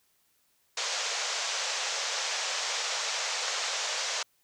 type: band-pass noise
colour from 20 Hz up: white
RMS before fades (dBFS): -32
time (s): 0.77-4.23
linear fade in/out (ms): 5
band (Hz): 470 to 7000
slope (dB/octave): 48
effects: white hiss -70 dBFS RMS until 4.43 s